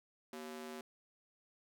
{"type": "ring-modulated tone", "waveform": "sawtooth", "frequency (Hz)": 311.1, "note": "D#4", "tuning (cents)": 0, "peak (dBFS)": -38, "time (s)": [0.33, 0.81], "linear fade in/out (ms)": 2, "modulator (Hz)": 72.5, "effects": []}